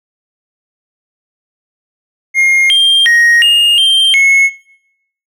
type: tone with pitch steps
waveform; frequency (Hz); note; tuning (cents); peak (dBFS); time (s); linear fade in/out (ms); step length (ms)
triangle; 2133 / 3192 / 1877 / 2838 / 3157 / 2185; C7 / G7 / A#6 / F7 / G7 / C#7; +33 / +31 / +11 / +27 / +12 / -26; -4; 2.34-4.5; 50; 360
effects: noise-tail reverb RT60 0.8 s tail -20 dB re dry